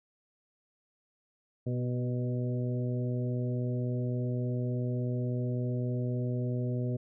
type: harmonic tone with a mistuned harmonic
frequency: 123.47 Hz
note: B2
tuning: in tune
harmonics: 1 / 2 / 3 / 4 / 5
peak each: -30 / -36 / -40 / -42 / -44 dBFS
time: 1.66-6.97 s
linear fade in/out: 10 ms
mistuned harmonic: 3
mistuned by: +19 cents
effects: none